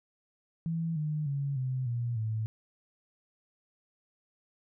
sine tone with pitch steps, 164.81 / 152.01 / 140.2 / 129.31 / 119.26 / 110 Hz, E3 / D#3 / C#3 / C3 / A#2 / A2, 0 / -40 / +20 / -20 / +40 / 0 cents, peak -29 dBFS, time 0.66-2.46 s, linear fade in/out 0 ms, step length 300 ms, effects none

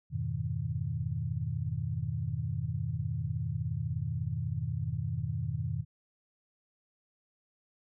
sine chord, F half-diminished seventh, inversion none, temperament equal, 87.31 / 103.83 / 123.47 / 155.56 Hz, F2 / Ab2 / Cb3 / Eb3, 0 / 0 / 0 / 0 cents, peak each -38 / -37 / -35 / -36 dBFS, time 0.1-5.85 s, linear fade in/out 50 ms, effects none

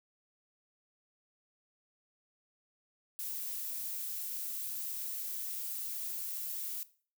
violet noise, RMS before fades -39 dBFS, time 3.19-6.83 s, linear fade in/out 0 ms, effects noise-tail reverb RT60 0.4 s tail -17 dB re dry

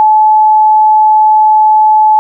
sine tone, 861 Hz, A5, 38 cents flat, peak -3 dBFS, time 0-2.19 s, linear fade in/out 0 ms, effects none

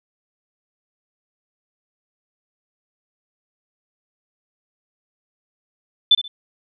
sine tone with echo, 3520 Hz, A7, in tune, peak -8 dBFS, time 6.11-6.15 s, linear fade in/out 5 ms, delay 65 ms, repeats 2, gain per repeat -12 dB, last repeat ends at 6.28 s, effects none

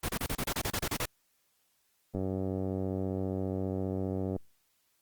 pink noise bursts, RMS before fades -32 dBFS, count 12, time 0.03-1.056 s, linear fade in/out 5 ms, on 58 ms, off 30 ms
click train, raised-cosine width 2 ms, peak -21 dBFS, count 211, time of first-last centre 2.15-4.363 s, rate 94.9 Hz
effects white hiss -73 dBFS RMS until 5.01 s + Opus 32 kbps

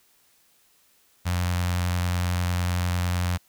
sawtooth tone with notch filter, 88.9 Hz, F2, 31 cents sharp, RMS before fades -25 dBFS, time 1.25-3.38 s, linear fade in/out 20 ms, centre 360 Hz, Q 0.54, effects white hiss -62 dBFS RMS until 3.48 s

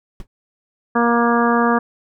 brown noise with exponential decay, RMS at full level -27 dBFS, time 0.2-0.27 s, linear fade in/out 1 ms, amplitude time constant 15 ms
harmonic tone, 235.9 Hz, A#3, 21 cents sharp, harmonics 1 / 2 / 3 / 4 / 5 / 6 / 7, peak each -17 / -20 / -22 / -22 / -20 / -27 / -24 dBFS, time 0.95-1.79 s, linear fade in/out 10 ms
effects none

